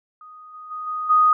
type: tone with level steps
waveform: sine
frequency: 1244 Hz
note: D#6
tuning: 1 cent flat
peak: -40 / -36 / -28 / -24 / -12 dBFS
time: 0.21-1.33 s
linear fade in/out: 2 ms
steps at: 0.53 / 0.7 / 0.86 / 1.09 s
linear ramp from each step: 20 ms
effects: none